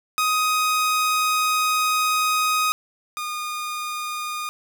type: tone pair in turn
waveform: sawtooth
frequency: 1253 / 1222.3 Hz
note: D#6 / D#6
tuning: +12 / -31 cents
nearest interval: unison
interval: 43 cents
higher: first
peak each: -15 / -23 dBFS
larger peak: first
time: 0.18-2.72 / 3.17-4.49 s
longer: first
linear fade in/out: 0 ms
effects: none